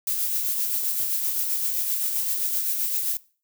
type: noise with tremolo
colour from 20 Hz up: violet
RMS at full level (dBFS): -24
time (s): 0.07-3.17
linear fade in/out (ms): 2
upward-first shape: sine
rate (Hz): 7.7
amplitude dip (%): 35
effects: noise-tail reverb RT60 0.4 s tail -21 dB re dry